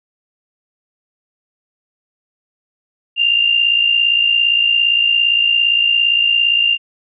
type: tone with amplitude modulation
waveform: sine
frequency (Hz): 2794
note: F7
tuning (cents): 0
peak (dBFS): -8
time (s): 3.16-6.78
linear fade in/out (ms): 50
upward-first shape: sine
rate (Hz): 57.5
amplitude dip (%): 60
effects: none